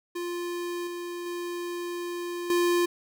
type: tone with level steps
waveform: square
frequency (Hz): 349.2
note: F4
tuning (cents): 0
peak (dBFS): -31 / -34 / -32 / -22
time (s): 0.15-2.86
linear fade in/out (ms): 10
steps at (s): 0.87 / 1.26 / 2.5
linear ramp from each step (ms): 2
effects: none